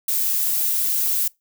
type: noise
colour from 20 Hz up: violet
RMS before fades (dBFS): -21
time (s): 0.08-1.28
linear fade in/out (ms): 5
effects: noise-tail reverb RT60 0.2 s tail -24 dB re dry